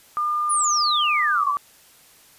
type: tone with pitch glide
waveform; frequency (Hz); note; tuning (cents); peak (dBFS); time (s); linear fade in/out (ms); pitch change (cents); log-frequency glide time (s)
sine; 1205 to 1152.6; D6 to D6; +44 to -33; -20; 0.17-1.57; 0; -77; 1.34-1.42
type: exponential sweep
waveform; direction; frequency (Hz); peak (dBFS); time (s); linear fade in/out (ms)
sine; down; 10330 to 987.8; -20; 0.49-1.52; 20
effects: white hiss -52 dBFS RMS until 2.38 s + resampled to 32000 Hz